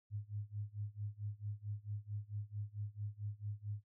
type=tone with tremolo; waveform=sine; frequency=103.83 Hz; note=G#2; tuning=in tune; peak=-37 dBFS; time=0.1-3.84 s; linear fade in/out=50 ms; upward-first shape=sine; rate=4.5 Hz; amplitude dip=95%; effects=none